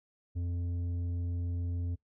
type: tone with tanh clipping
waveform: sine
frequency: 87.31 Hz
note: F2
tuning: in tune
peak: -33 dBFS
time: 0.35-1.96 s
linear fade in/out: 20 ms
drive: 8 dB
effects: noise-tail reverb RT60 0.1 s tail -19 dB re dry